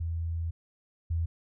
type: tone pair in turn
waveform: sine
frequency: 83 / 83 Hz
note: E2 / E2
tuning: +12 / +12 cents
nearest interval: unison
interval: 0 cents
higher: neither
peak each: -29 / -26 dBFS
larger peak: second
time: 0-0.51 / 1.1-1.26 s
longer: first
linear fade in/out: 10 ms
effects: none